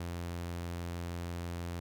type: tone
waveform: sawtooth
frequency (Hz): 86.3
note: F2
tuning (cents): -20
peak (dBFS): -33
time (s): 0-1.8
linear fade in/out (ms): 5
effects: none